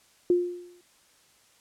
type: tone with exponential decay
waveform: sine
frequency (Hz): 353.4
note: F4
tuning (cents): +21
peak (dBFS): -16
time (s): 0.3-0.81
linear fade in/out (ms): 2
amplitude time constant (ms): 110
effects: white hiss -61 dBFS RMS until 1.6 s + low-pass 10000 Hz 12 dB/octave